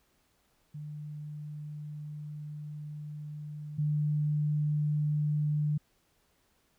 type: tone pair in turn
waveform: sine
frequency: 149.6 / 149.6 Hz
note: D3 / D3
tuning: +32 / +32 cents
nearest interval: unison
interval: 0 cents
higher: neither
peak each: -38 / -26 dBFS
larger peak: second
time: 0.74-3.78 / 3.78-5.78 s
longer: first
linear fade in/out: 10 ms
effects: pink hiss -71 dBFS RMS until 6.78 s